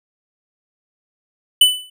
square tone with exponential decay, 2994 Hz, F#7, 20 cents sharp, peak -5 dBFS, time 1.61-1.9 s, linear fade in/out 5 ms, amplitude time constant 62 ms, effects none

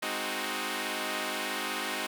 5% pulse chord, Ab dominant seventh, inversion none, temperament equal, 207.7 / 261.6 / 311.1 / 370 Hz, Ab3 / C4 / Eb4 / Gb4, 0 / 0 / 0 / 0 cents, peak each -27 / -26 / -25 / -25 dBFS, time 0.02-2.07 s, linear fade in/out 10 ms, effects none

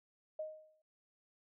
sine tone with exponential decay, 622.3 Hz, D#5, in tune, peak -36 dBFS, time 0.39-0.82 s, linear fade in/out 5 ms, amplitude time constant 92 ms, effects none

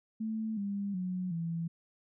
sine tone with pitch steps, 220 / 200.6 / 182.87 / 166.73 Hz, A3 / G3 / F#3 / E3, 0 / +40 / -20 / +20 cents, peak -32 dBFS, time 0.2-1.68 s, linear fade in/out 10 ms, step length 370 ms, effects none

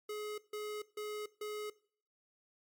square tone bursts, 421.9 Hz, G#4, 27 cents sharp, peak -39 dBFS, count 4, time 0.09-1.7 s, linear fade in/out 5 ms, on 290 ms, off 150 ms, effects noise-tail reverb RT60 0.5 s tail -20 dB re dry + MP3 96 kbps

